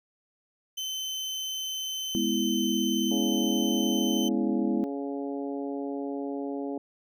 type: tone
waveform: 30% pulse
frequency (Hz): 3067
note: G7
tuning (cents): -38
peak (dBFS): -28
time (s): 0.77-4.29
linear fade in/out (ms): 10
type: chord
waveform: sine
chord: E major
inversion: first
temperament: equal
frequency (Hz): 207.7 / 246.9 / 329.6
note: G#3 / B3 / E4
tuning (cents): 0 / 0 / 0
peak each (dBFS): -29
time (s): 2.15-4.84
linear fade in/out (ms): 0
type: harmonic tone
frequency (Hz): 140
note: C#3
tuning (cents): +18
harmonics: 2 / 3 / 4 / 5 / 6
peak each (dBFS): -32 / -36 / -40 / -42 / -46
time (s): 3.11-6.78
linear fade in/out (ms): 2
effects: none